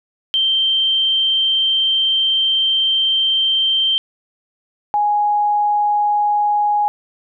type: tone pair in turn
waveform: sine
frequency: 3136 / 830.6 Hz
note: G7 / G#5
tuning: 0 / 0 cents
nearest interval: octave + major seventh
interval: 2300 cents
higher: first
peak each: -13 dBFS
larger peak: neither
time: 0.34-3.98 / 4.94-6.88 s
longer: first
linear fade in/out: 0 ms
effects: none